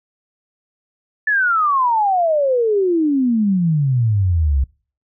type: exponential sweep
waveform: sine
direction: down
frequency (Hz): 1760 to 64.2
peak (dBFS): -13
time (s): 1.27-4.64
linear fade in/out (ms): 5
effects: noise-tail reverb RT60 0.4 s tail -24 dB re dry